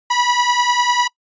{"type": "beating tone pair", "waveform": "sawtooth", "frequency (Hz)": [970, 980], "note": ["B5", "B5"], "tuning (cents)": [-31, -14], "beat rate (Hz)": 10, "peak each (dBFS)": [-14, -13], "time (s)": [0.1, 1.08], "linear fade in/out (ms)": 10, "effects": ["noise-tail reverb RT60 0.1 s tail -24 dB re dry", "resampled to 16000 Hz"]}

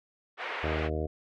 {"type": "band-pass noise", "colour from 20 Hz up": "white", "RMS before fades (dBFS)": -36, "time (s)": [0.37, 0.9], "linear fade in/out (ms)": 50, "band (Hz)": [410, 2500], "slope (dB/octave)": 24}
{"type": "harmonic tone", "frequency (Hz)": 77.7, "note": "D#2", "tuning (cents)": -2, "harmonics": [1, 2, 3, 4, 5, 6, 7, 8, 9], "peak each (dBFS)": [-32, -39, -43, -38, -37, -37, -44, -39, -44], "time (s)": [0.63, 1.07], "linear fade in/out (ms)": 10}
{"effects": []}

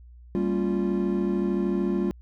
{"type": "chord", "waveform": "triangle", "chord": "G half-diminished seventh", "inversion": "none", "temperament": "equal with one note detuned", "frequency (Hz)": [196, 229.5, 277.2, 349.2], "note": ["G3", "Bb3", "Db4", "F4"], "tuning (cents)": [0, -27, 0, 0], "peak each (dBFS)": [-24, -29, -30, -25], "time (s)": [0.35, 2.11], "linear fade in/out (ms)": 0, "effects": ["added 60 Hz sine -45 dBFS peak until 2.21 s"]}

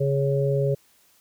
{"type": "harmonic tone", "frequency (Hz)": 138.59, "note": "C#3", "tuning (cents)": 0, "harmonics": [1, 3, 4], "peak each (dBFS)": [-22, -25, -26], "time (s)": [0, 0.75], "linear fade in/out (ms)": 10, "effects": ["white hiss -60 dBFS RMS until 1.2 s"]}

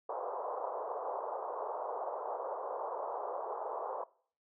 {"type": "band-pass noise", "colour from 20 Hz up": "pink", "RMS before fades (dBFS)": -39, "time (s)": [0.09, 4.04], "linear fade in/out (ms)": 5, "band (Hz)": [450, 1100], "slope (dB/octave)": 48, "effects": ["noise-tail reverb RT60 0.5 s tail -21 dB re dry"]}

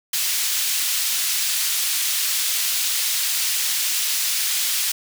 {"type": "high-pass noise", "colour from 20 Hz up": "pink", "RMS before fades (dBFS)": -22, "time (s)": [0.13, 4.92], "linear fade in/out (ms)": 5, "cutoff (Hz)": 3300, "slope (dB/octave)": 12, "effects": []}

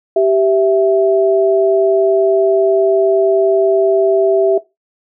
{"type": "tone pair together", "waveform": "sine", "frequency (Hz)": [389.7, 659.3], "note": ["G4", "E5"], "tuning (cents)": [-10, 0], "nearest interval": "major sixth", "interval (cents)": 910, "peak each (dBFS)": -11, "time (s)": [0.16, 4.58], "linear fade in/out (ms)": 5, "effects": ["noise-tail reverb RT60 0.2 s tail -18 dB re dry"]}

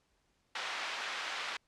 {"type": "band-pass noise", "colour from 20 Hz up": "pink", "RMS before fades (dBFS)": -39, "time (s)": [0.55, 1.57], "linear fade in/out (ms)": 5, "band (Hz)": [1100, 3800], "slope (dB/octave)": 12, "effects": ["pink hiss -75 dBFS RMS until 1.67 s", "low-pass 8000 Hz 12 dB/octave"]}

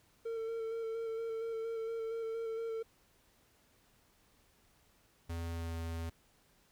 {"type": "tone with vibrato", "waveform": "triangle", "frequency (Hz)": 452.7, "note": "A4", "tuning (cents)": 49, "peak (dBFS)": -34, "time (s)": [0.25, 2.83], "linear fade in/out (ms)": 10, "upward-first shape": "square", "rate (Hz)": 4.3, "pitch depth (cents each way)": 17}
{"type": "tone with pitch glide", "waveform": "square", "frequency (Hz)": [83.9, 82.84], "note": ["E2", "E2"], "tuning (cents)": [31, 9], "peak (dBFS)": -38, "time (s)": [5.29, 6.1], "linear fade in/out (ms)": 10, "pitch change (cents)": -22, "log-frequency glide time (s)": [5.51, 5.74]}
{"effects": ["pink hiss -69 dBFS RMS until 6.71 s"]}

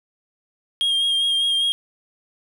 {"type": "tone with vibrato", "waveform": "triangle", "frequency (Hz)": 3235, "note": "G#7", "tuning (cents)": -46, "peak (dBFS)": -16, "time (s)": [0.81, 1.72], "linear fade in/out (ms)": 0, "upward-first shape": "sine", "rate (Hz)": 5, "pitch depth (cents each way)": 24, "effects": []}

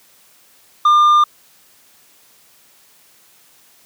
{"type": "tone with tanh clipping", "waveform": "sine", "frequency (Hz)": 1200, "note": "D6", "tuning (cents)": 37, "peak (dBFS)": -9, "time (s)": [0.85, 1.24], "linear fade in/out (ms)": 5, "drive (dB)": 5, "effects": ["white hiss -51 dBFS RMS until 3.85 s", "high-pass 100 Hz 12 dB/octave"]}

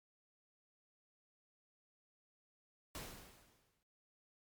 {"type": "noise with exponential decay", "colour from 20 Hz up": "pink", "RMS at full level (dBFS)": -45, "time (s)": [2.95, 3.83], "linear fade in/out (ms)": 0, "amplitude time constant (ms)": 190, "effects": ["MP3 96 kbps"]}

